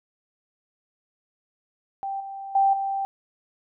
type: tone with level steps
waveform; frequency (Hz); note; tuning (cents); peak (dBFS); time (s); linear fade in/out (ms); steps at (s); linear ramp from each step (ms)
sine; 784; G5; 0; -27 / -33 / -16 / -24; 2.03-3.05; 0; 2.2 / 2.55 / 2.73; 5
effects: none